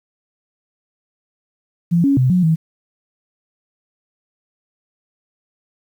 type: tone with pitch steps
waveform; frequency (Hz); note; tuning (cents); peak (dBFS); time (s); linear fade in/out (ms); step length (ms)
sine; 170.9 / 277.9 / 128.3 / 180.9 / 160.9; F3 / C#4 / C3 / F#3 / E3; -37 / +4 / -34 / -39 / -42; -11; 1.91-2.56; 20; 130
effects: 8-bit